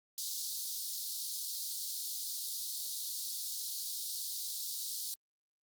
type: high-pass noise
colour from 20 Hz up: pink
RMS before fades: -39 dBFS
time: 0.18-5.14 s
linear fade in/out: 0 ms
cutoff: 3900 Hz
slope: 48 dB/octave
effects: Opus 48 kbps